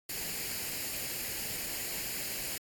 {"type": "noise with comb filter", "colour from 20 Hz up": "white", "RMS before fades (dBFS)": -37, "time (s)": [0.09, 2.58], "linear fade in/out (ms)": 5, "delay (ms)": 0.42, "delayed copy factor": 0.55, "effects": ["AAC 64 kbps"]}